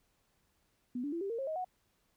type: tone with pitch steps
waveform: sine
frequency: 246.9 / 288.6 / 337.3 / 394.2 / 460.7 / 538.5 / 629.4 / 735.6 Hz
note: B3 / D4 / E4 / G4 / A#4 / C5 / D#5 / F#5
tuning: 0 / -30 / +40 / +10 / -20 / +50 / +20 / -10 cents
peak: -34 dBFS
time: 0.95-1.646 s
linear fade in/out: 5 ms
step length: 87 ms
effects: pink hiss -75 dBFS RMS until 2.16 s